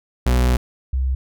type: tone pair in turn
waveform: 40% pulse / sine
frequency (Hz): 61.74 / 65.16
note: B1 / C2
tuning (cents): 0 / -7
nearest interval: minor second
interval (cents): 93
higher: second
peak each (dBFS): -13 / -17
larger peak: first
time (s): 0.26-0.57 / 0.93-1.15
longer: first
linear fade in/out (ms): 5
effects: none